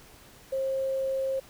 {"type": "tone with quantisation", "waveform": "sine", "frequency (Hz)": 534, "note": "C5", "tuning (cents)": 35, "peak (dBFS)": -26, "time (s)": [0.52, 1.4], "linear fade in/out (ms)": 10, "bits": 9, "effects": ["pink hiss -53 dBFS RMS until 1.49 s"]}